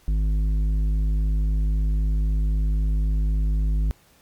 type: tone with tanh clipping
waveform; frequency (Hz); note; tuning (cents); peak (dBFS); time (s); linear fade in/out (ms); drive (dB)
sine; 51.91; G#1; 0; -20; 0.08-3.91; 0; 9
effects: pink hiss -57 dBFS RMS until 4.21 s + MP3 96 kbps